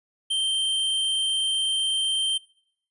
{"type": "tone", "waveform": "square", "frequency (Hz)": 3136, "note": "G7", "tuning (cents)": 0, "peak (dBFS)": -23, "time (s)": [0.3, 2.38], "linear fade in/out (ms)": 10, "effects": ["noise-tail reverb RT60 0.7 s tail -22 dB re dry", "resampled to 24000 Hz"]}